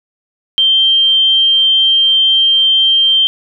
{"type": "tone", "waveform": "sine", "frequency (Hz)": 3151, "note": "G7", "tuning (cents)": 8, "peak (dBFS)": -7, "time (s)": [0.58, 3.27], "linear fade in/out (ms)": 0, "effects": []}